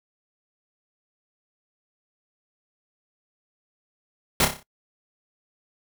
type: noise with echo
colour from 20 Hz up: pink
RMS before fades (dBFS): -19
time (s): 4.4-4.45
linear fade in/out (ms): 2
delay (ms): 30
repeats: 6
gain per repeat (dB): -6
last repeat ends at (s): 4.63
effects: noise-tail reverb RT60 0.1 s tail -21 dB re dry